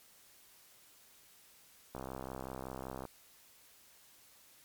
click train, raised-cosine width 1 ms, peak -28 dBFS, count 73, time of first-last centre 1.95-3.053 s, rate 65.3 Hz, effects white hiss -62 dBFS RMS until 4.64 s + MP3 96 kbps

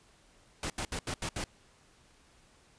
pink noise bursts at uneven times, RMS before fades -35 dBFS, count 6, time 0.63-0.7 / 0.78-0.85 / 0.92-0.99 / 1.07-1.14 / 1.22-1.29 / 1.36-1.44 s, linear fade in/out 2 ms, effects pink hiss -63 dBFS RMS until 2.78 s + resampled to 22050 Hz

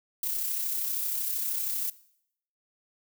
violet noise with amplitude modulation, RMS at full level -29 dBFS, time 0.23-1.9 s, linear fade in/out 2 ms, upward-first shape sine, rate 32.8 Hz, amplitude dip 35%, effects noise-tail reverb RT60 0.7 s tail -19 dB re dry

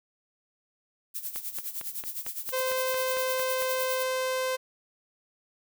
violet noise with tremolo, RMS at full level -33 dBFS, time 1.14-4.04 s, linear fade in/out 20 ms, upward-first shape sine, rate 9.8 Hz, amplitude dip 75%
click train, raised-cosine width 0.3 ms, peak -23 dBFS, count 11, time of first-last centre 1.36-3.622 s, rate 4.42 Hz
sawtooth tone, 517 Hz, C5, 21 cents flat, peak -23 dBFS, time 2.52-4.57 s, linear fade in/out 20 ms
effects none

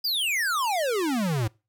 square exponential sweep, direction down, 5030 to 103 Hz, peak -24 dBFS, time 0.04-1.48 s, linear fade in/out 10 ms, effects noise-tail reverb RT60 0.3 s tail -25 dB re dry

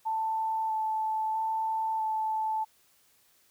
sine tone with vibrato, 880 Hz, A5, in tune, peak -27 dBFS, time 0.05-2.65 s, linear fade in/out 20 ms, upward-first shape square, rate 0.77 Hz, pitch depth 10 cents each way, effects white hiss -65 dBFS RMS until 3.5 s

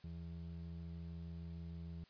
triangle ring-modulated tone, 123.47 Hz, B2, in tune, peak -40 dBFS, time 0.04-2.04 s, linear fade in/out 0 ms, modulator 43.3 Hz, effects white hiss -68 dBFS RMS until 2.09 s + resampled to 11025 Hz

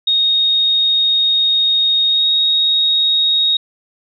sine tone with pitch glide, 3727 to 3757 Hz, A#7 to A#7, -1 to +13 cents, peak -11 dBFS, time 0.07-3.57 s, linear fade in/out 5 ms, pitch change +14 cents, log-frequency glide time 2.07-2.27 s, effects none

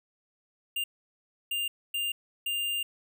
square tone bursts at uneven times, 2800 Hz, F7, 4 cents sharp, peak -29 dBFS, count 4, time 0.76-0.84 / 1.51-1.68 / 1.94-2.12 / 2.46-2.83 s, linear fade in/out 5 ms, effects none

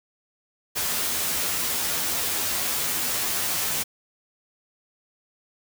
white noise with comb filter, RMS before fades -26 dBFS, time 0.75-3.84 s, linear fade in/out 20 ms, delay 12 ms, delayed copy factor +0.85, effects none

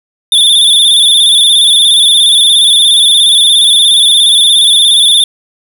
square tone with vibrato, 3520 Hz, A7, in tune, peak -4 dBFS, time 0.32-5.24 s, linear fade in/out 2 ms, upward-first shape square, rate 17 Hz, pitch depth 45 cents each way, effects none

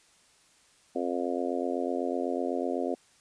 harmonic tone, 88 Hz, F2, 14 cents sharp, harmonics 3 / 4 / 5 / 6 / 7 / 8, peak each -33 / -34 / -35 / -36 / -36 / -37 dBFS, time 0.95-2.95 s, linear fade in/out 10 ms, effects white hiss -62 dBFS RMS until 3.2 s + resampled to 22050 Hz

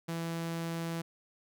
sawtooth tone, 166.3 Hz, E3, 16 cents sharp, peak -30 dBFS, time 0.08-1.02 s, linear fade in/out 10 ms, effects none

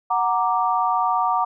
sine chord, Gb augmented, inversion none, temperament equal, 740 / 932.3 / 1174.7 Hz, Gb5 / Bb5 / D6, 0 / 0 / 0 cents, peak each -22 dBFS, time 0.1-1.45 s, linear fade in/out 10 ms, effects none

